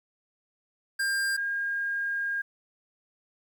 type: tone pair in turn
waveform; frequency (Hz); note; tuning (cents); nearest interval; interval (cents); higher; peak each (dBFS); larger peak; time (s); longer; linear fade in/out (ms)
square / sine; 1600 / 1617.7; G6 / G#6; +35 / -46; unison; 19; second; -26 / -27; first; 0.99-1.37 / 1.37-2.42; second; 10
effects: 10-bit